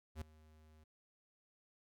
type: tone with ADSR envelope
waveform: square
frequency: 77.78 Hz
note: D#2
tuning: in tune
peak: -40 dBFS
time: 0.15-0.84 s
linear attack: 66 ms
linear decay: 4 ms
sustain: -22 dB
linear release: 6 ms
effects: none